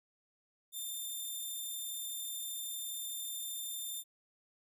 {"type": "tone", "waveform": "5% pulse", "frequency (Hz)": 3587, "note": "A7", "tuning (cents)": 33, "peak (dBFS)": -31, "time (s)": [0.72, 4.04], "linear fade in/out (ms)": 50, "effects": []}